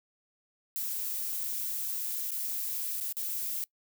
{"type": "noise with dropouts", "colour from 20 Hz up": "violet", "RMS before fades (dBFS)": -34, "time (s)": [0.76, 3.64], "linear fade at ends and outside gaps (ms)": 0, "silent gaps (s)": [[2.307, 2.317], [3.002, 3.01], [3.125, 3.168]], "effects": ["noise-tail reverb RT60 0.1 s tail -23 dB re dry"]}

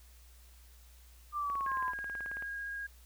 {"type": "exponential sweep", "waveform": "sine", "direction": "down", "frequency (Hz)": [1200, 999], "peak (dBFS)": -32, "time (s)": [1.32, 1.94], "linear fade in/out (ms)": 50}
{"type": "click train", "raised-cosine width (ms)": 0.5, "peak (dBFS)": -32, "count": 18, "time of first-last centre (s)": [1.5, 2.424], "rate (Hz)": 18.4}
{"type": "tone with vibrato", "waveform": "sine", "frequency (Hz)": 1632, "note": "G#6", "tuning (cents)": -31, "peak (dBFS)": -37, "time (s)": [1.66, 2.87], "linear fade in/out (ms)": 10, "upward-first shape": "sine", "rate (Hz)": 15, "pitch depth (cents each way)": 8}
{"effects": ["added 60 Hz sine -55 dBFS peak until 3.05 s", "white hiss -63 dBFS RMS until 3.05 s"]}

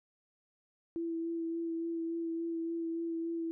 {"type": "tone with vibrato", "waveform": "sine", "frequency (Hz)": 332.1, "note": "E4", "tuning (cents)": 13, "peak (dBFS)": -33, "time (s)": [0.96, 3.51], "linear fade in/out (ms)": 0, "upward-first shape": "sine", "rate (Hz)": 3.5, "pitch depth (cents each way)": 16, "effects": []}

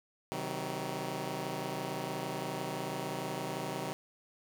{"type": "chord", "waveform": "10% pulse", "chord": "C diminished", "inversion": "none", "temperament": "just", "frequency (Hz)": [130.81, 156.98, 188.37], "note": ["C3", "Eb3", "Gb3"], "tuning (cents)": [0, 16, 31], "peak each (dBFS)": -32, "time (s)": [0.32, 3.93], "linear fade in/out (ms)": 0, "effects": []}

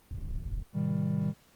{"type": "low-pass noise", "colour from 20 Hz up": "pink", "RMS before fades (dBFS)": -35, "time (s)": [0.11, 0.63], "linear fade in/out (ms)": 2, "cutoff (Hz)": 100, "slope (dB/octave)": 12}
{"type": "chord", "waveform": "triangle", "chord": "A half-diminished seventh", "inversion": "none", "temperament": "just", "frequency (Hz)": [110, 132, 158.4, 198], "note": ["A2", "C3", "Eb3", "G3"], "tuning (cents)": [0, 16, 31, 18], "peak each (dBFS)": [-34, -34, -29, -29], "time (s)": [0.73, 1.34], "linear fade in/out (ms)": 50}
{"effects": ["pink hiss -62 dBFS RMS until 1.55 s", "Opus 32 kbps"]}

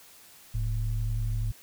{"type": "tone pair together", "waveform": "sine", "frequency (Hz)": [40.55, 110], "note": ["E1", "A2"], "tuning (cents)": [-28, 0], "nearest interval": "octave + perfect fourth", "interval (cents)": 1728, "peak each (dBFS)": -28, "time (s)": [0.54, 1.52], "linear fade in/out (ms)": 10, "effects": ["tanh soft clip ceiling -19 dBFS", "white hiss -53 dBFS RMS until 1.62 s"]}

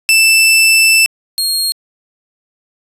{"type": "tone pair in turn", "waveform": "sawtooth", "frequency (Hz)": [2651, 4255], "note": ["E7", "C8"], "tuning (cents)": [9, 28], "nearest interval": "minor sixth", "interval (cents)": 819, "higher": "second", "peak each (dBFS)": [-3, -10], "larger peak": "first", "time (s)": [[0.09, 1.06], [1.38, 1.72]], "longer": "first", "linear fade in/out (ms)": 0, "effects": ["resampled to 32000 Hz"]}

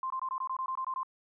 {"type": "tone bursts", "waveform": "sine", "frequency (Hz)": 1046.5, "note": "C6", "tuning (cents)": 0, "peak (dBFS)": -31, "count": 11, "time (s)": [0.03, 1.032], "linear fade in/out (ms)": 2, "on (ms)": 72, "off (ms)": 21, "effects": []}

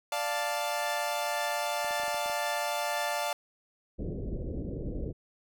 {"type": "chord", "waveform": "sawtooth", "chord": "D minor", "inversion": "none", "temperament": "equal", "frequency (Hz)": [587.3, 698.5, 880], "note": ["D5", "F5", "A5"], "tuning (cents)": [0, 0, 0], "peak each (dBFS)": -30, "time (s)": [0.12, 3.33], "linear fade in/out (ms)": 2}
{"type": "clicks", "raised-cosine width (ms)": 1, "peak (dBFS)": -33, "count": 8, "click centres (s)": [1.846, 1.909, 1.999, 2.035, 2.081, 2.145, 2.26, 2.298]}
{"type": "low-pass noise", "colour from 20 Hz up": "pink", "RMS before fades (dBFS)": -35, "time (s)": [3.98, 5.13], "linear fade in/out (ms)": 20, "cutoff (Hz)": 540, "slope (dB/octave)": 48}
{"effects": []}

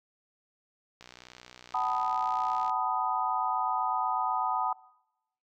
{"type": "click train", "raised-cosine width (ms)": 0.2, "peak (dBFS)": -30, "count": 105, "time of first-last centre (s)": [1.01, 2.696], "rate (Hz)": 61.7}
{"type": "chord", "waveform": "sine", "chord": "B dominant seventh", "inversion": "second", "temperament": "equal with one note detuned", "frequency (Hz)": [751.6, 880, 987.8, 1244.5], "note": ["F#5", "A5", "B5", "D#6"], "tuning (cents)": [27, 0, 0, 0], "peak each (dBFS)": -32, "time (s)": [1.74, 4.73], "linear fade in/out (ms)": 5}
{"effects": ["noise-tail reverb RT60 0.9 s tail -23 dB re dry"]}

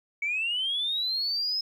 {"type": "linear sweep", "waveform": "sine", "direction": "up", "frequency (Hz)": [2239, 5170], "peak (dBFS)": -25, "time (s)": [0.22, 1.61], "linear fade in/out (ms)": 5, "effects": ["tanh soft clip ceiling -21 dBFS", "11-bit"]}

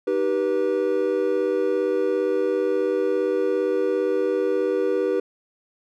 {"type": "chord", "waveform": "triangle", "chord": "Eb augmented", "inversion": "none", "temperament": "just", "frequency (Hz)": [311.1, 388.9, 486.1], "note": ["Eb4", "G4", "B4"], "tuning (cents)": [0, -14, -28], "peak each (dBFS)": [-26, -21, -21], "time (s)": [0.07, 5.2], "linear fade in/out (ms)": 5, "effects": []}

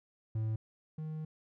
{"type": "tone pair in turn", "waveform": "triangle", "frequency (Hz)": [110, 156.06], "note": ["A2", "D#3"], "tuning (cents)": [0, 6], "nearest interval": "tritone", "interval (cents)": 606, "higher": "second", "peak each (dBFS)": [-29, -35], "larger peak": "first", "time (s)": [[0.35, 0.56], [0.98, 1.25]], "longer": "second", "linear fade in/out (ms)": 5, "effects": []}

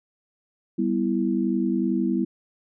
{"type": "chord", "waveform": "sine", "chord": "E minor", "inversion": "first", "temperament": "equal", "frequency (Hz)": [196, 246.9, 329.6], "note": ["G3", "B3", "E4"], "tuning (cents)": [0, 0, 0], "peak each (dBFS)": -25, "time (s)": [0.78, 2.25], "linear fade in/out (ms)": 10, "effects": []}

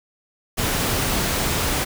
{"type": "noise", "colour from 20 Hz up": "pink", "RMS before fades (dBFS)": -22, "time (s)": [0.57, 1.85], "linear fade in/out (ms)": 20, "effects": []}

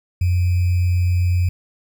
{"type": "tone with sample-and-hold", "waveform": "sine", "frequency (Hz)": 89.2, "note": "F2", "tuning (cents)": 37, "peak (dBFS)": -14, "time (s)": [0.21, 1.49], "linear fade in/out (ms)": 5, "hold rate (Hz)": 2450, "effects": []}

